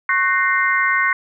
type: tone cluster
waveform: sine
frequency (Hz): 1094 / 1503 / 1850 / 2094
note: C#6 / F#6 / A#6 / C7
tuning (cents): -23 / +27 / -14 / +1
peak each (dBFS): -20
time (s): 0.09-1.13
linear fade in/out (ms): 2
effects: none